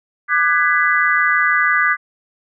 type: chord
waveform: sine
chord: G# half-diminished seventh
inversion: second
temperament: just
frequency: 1196.1 / 1495.1 / 1661.2 / 1993.5 Hz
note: D6 / F#6 / G#6 / B6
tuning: +31 / +18 / 0 / +16 cents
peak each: -18 dBFS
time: 0.28-1.97 s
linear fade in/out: 50 ms
effects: none